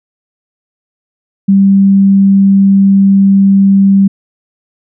sine tone, 196 Hz, G3, in tune, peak -3 dBFS, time 1.48-4.08 s, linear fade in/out 10 ms, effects none

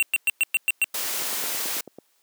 square tone bursts, 2733 Hz, F7, 38 cents flat, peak -18 dBFS, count 7, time 0-0.842 s, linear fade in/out 0 ms, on 26 ms, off 110 ms
white noise, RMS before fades -28 dBFS, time 0.94-1.81 s, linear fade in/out 5 ms
click train, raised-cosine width 2 ms, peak -23 dBFS, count 8, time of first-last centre 1.22-1.986 s, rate 9.14 Hz
effects white hiss -66 dBFS RMS until 2.22 s + high-pass 300 Hz 12 dB/octave

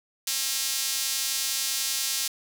sawtooth tone with high-pass filter, 269.6 Hz, C#4, 48 cents flat, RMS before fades -28 dBFS, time 0.27-2.28 s, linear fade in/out 5 ms, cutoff 4800 Hz, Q 0.97, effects 8-bit

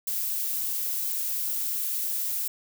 violet noise, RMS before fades -29 dBFS, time 0.07-2.48 s, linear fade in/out 5 ms, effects none

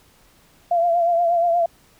sine tone with vibrato, 686 Hz, F5, 31 cents flat, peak -15 dBFS, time 0.71-1.66 s, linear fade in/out 5 ms, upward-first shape triangle, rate 8.4 Hz, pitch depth 56 cents each way, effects pink hiss -55 dBFS RMS until 1.99 s

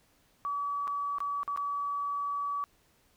sine tone with dropouts, 1143 Hz, D6, 47 cents flat, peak -30 dBFS, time 0.45-2.64 s, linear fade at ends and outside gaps 0 ms, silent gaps 0.873-0.878 / 1.184-1.204 / 1.432-1.478 / 1.562-1.574 s, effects pink hiss -67 dBFS RMS until 3.16 s

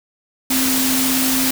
sine tone in noise, 261.6 Hz, C4, in tune, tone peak -19 dBFS, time 0.5-1.51 s, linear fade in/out 5 ms, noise white, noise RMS -19 dBFS, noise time 0.5-1.51 s, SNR -3 dB, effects none

